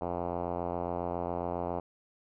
5% pulse tone with low-pass filter, 87.31 Hz, F2, in tune, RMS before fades -34 dBFS, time 0.01-1.8 s, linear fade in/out 5 ms, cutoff 770 Hz, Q 1.7, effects none

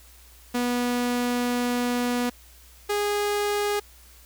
sawtooth tone pair in turn, 244.1 / 412.1 Hz, B3 / G#4, -20 / -13 cents, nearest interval major sixth, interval 907 cents, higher second, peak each -19 / -19 dBFS, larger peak neither, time 0.54-2.3 / 2.89-3.8 s, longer first, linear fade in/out 10 ms, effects added 60 Hz sine -51 dBFS peak until 4.25 s + white hiss -53 dBFS RMS until 4.25 s

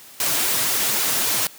white noise with flanger, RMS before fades -21 dBFS, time 0.2-1.47 s, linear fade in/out 2 ms, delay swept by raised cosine 2 to 7.9 ms, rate 3.7 Hz, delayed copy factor +0.75, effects white hiss -44 dBFS RMS until 1.58 s + high-pass 100 Hz 12 dB/octave

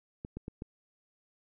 clicks, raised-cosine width 3 ms, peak -26 dBFS, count 4, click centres 0.249 / 0.37 / 0.481 / 0.621 s, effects none

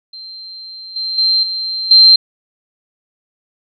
sine tone with level steps, 4141 Hz, C8, 19 cents flat, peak -29 / -18 / -10 / -18 / -3 dBFS, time 0.13-2.16 s, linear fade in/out 5 ms, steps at 0.96 / 1.18 / 1.43 / 1.91 s, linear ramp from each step 2 ms, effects none

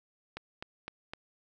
click train, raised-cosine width 0.3 ms, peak -23 dBFS, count 4, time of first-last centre 0.37-1.135 s, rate 3.92 Hz, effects none

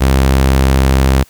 sawtooth tone, 66.5 Hz, C2, 29 cents sharp, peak -4 dBFS, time 0-1.24 s, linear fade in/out 20 ms, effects white hiss -47 dBFS RMS until 1.29 s

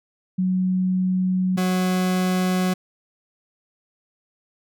sine / 40% pulse tone pair in turn, 185 / 183.99 Hz, F#3 / F#3, 0 / -9 cents, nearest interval unison, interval 9 cents, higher first, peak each -18 dBFS, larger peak neither, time 0.38-1.57 / 1.57-2.74 s, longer first, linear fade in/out 10 ms, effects none

